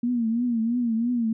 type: tone with vibrato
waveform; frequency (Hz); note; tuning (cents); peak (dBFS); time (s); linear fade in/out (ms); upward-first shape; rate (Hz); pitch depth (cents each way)
sine; 234.4; A#3; +10; -21; 0.03-1.33; 5; triangle; 3; 110
effects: none